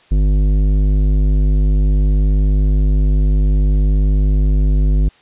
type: tone with tanh clipping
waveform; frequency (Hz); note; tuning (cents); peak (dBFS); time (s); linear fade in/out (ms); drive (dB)
sine; 50.3; G1; +45; -12; 0.11-5.09; 10; 13
effects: white hiss -50 dBFS RMS until 5.21 s + resampled to 8000 Hz